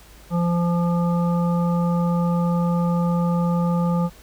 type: harmonic tone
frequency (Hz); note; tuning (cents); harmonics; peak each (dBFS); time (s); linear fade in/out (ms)
172.6; F3; -20; 1 / 3 / 5 / 7; -18 / -28 / -31 / -32; 0.3-4.1; 50
effects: added 52 Hz sine -47 dBFS peak until 4.22 s + pink hiss -49 dBFS RMS until 4.22 s